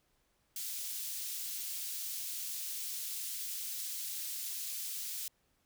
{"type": "high-pass noise", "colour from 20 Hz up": "white", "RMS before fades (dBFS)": -40, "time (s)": [0.56, 5.28], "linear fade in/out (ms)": 2, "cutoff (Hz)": 3700, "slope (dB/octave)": 12, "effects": ["pink hiss -75 dBFS RMS until 5.65 s"]}